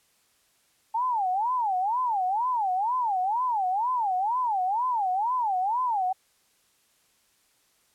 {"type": "tone with vibrato", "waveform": "sine", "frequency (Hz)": 863, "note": "A5", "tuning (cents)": -34, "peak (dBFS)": -23, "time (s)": [0.94, 6.13], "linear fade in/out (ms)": 10, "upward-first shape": "sine", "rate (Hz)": 2.1, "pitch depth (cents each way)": 290, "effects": ["white hiss -66 dBFS RMS until 7.94 s", "low-pass 12000 Hz 12 dB/octave"]}